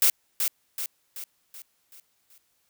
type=noise with echo; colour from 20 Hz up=blue; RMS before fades=-19 dBFS; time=0.02-0.1 s; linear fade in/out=2 ms; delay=380 ms; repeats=6; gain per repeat=-6 dB; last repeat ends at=2.38 s; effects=white hiss -70 dBFS RMS until 2.69 s